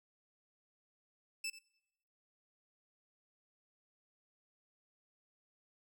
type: tone with echo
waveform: 20% pulse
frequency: 2637 Hz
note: E7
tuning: in tune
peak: -33 dBFS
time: 1.44-1.5 s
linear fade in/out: 5 ms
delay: 89 ms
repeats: 1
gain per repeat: -14 dB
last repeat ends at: 1.589 s
effects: noise-tail reverb RT60 0.9 s tail -25 dB re dry